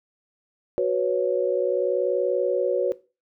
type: chord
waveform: sine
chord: F# suspended fourth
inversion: none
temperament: equal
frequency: 370 / 493.9 / 554.4 Hz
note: F#4 / B4 / C#5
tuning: 0 / 0 / 0 cents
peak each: -24 dBFS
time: 0.78-2.92 s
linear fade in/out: 0 ms
effects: noise-tail reverb RT60 0.3 s tail -18 dB re dry

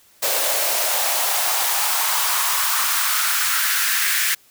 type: noise with high-pass filter sweep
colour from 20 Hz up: white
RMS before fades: -20 dBFS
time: 0.22-4.35 s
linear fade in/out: 10 ms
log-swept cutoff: 530 to 1800 Hz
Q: 3.1
effects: white hiss -54 dBFS RMS until 4.5 s

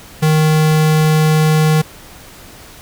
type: tone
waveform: square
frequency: 155.56 Hz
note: D#3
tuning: in tune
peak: -10 dBFS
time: 0.22-1.82 s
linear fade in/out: 10 ms
effects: pink hiss -38 dBFS RMS until 2.81 s

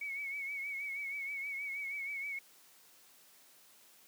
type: tone with vibrato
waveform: sine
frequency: 2231 Hz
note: C#7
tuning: 11 cents sharp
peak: -37 dBFS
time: 0.01-2.39 s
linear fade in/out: 5 ms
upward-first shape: triangle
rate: 6.3 Hz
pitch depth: 65 cents each way
effects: white hiss -62 dBFS RMS until 4.07 s + high-pass 150 Hz 12 dB/octave

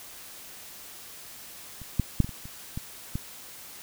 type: clicks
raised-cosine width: 5 ms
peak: -30 / -10 / -7 / -19 / -27 / -29 / -20 / -17 dBFS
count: 8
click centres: 1.817 / 1.997 / 2.203 / 2.245 / 2.292 / 2.455 / 2.775 / 3.155 s
effects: white hiss -45 dBFS RMS until 3.82 s

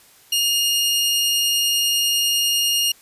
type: tone pair together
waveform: sawtooth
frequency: 2840 / 4255 Hz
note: F7 / C8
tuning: +28 / +28 cents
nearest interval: perfect fifth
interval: 700 cents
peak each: -14 / -25 dBFS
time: 0.32-2.92 s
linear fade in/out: 5 ms
effects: white hiss -51 dBFS RMS until 3.01 s + resampled to 32000 Hz

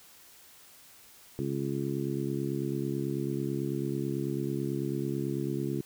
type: harmonic tone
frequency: 69.1 Hz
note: C#2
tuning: 5 cents flat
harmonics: 2 / 3 / 4 / 5 / 6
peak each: -34 / -37 / -36 / -34 / -40 dBFS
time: 1.39-5.81 s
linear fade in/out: 0 ms
effects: white hiss -55 dBFS RMS until 5.85 s

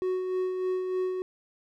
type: tone with tremolo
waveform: triangle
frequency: 370 Hz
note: F#4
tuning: in tune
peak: -23 dBFS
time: 0.02-1.22 s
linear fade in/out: 0 ms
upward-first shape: sine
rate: 3.3 Hz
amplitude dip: 40%
effects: none

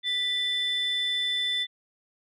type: tone pair together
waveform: sine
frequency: 1975 / 3519 Hz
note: B6 / A7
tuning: 0 / 0 cents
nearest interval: minor seventh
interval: 1000 cents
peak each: -30 / -24 dBFS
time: 0.03-1.67 s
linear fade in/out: 50 ms
effects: tanh soft clip ceiling -21 dBFS

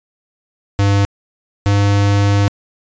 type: tone pair in turn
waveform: square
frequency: 100.1 / 100.91 Hz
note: G2 / G#2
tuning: +37 / -49 cents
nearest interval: unison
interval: 14 cents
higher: second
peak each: -11 dBFS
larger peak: neither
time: 0.79-1.05 / 1.66-2.48 s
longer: second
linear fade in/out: 0 ms
effects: resampled to 16000 Hz

